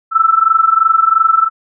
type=tone with amplitude modulation; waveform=sine; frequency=1322 Hz; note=E6; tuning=5 cents sharp; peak=-4 dBFS; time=0.11-1.5 s; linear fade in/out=50 ms; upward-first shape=sine; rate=22.9 Hz; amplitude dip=85%; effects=none